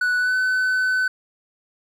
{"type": "tone with pitch glide", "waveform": "triangle", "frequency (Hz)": [1480, 1511.1], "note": ["F#6", "F#6"], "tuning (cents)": [0, 36], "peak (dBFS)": -16, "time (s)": [0.01, 1.08], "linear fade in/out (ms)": 5, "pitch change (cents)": 36, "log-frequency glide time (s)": [0.18, 0.35], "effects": []}